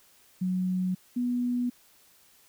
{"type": "tone pair in turn", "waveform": "sine", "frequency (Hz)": [184.1, 245], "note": ["F#3", "B3"], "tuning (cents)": [-8, -14], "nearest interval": "perfect fourth", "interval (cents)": 494, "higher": "second", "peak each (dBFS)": -25, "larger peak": "neither", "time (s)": [[0.41, 0.95], [1.16, 1.7]], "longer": "neither", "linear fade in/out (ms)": 10, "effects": ["white hiss -60 dBFS RMS until 2.48 s"]}